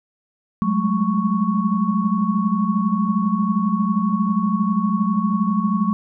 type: tone cluster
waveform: sine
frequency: 185 / 202.3 / 214.8 / 1109 Hz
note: F#3 / G#3 / A3 / C#6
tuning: 0 / -45 / -41 / 0 cents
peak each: -22 / -23 / -20 / -25 dBFS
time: 0.62-5.93 s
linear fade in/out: 0 ms
effects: none